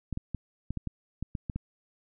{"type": "clicks", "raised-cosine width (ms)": 5, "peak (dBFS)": -20, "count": 10, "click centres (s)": [0.127, 0.174, 0.347, 0.706, 0.773, 0.873, 1.226, 1.352, 1.498, 1.56], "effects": []}